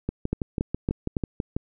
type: two click trains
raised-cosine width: 3 ms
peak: -13 / -11 dBFS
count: 10 / 4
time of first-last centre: 0.09-1.565 / 0.33-1.168 s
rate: 6.1 / 3.58 Hz
effects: none